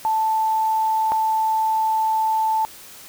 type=tone pair in turn; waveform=sine; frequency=880 / 880 Hz; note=A5 / A5; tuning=0 / 0 cents; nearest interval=unison; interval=0 cents; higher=neither; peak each=-17 dBFS; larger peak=neither; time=0.05-1.12 / 1.12-2.65 s; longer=second; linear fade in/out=0 ms; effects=white hiss -42 dBFS RMS until 3.08 s